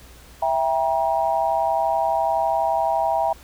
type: chord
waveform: sine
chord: E diminished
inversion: none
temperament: just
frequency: 659.3 / 791.1 / 949.3 Hz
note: E5 / G5 / Bb5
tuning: 0 / +16 / +31 cents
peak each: -22 / -22 / -24 dBFS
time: 0.42-3.33 s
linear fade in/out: 5 ms
effects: added 60 Hz sine -47 dBFS peak until 3.43 s + pink hiss -48 dBFS RMS until 3.43 s